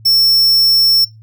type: tone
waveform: square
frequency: 5400 Hz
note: E8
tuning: 41 cents sharp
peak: -9 dBFS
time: 0.05-1.05 s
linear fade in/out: 10 ms
effects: noise-tail reverb RT60 0.2 s tail -21 dB re dry + added 110 Hz sine -37 dBFS peak until 1.22 s